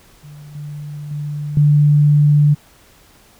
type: tone with level steps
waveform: sine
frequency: 147.3 Hz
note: D3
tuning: 6 cents sharp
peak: -34 / -26 / -21 / -8 dBFS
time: 0.23-2.55 s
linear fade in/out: 20 ms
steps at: 0.55 / 1.11 / 1.57 s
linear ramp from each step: 2 ms
effects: pink hiss -49 dBFS RMS until 3.39 s